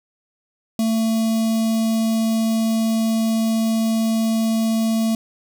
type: tone with notch filter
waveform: square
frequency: 223.7 Hz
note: A3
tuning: 29 cents sharp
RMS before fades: -19 dBFS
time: 0.79-5.15 s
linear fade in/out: 2 ms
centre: 1600 Hz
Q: 0.54
effects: none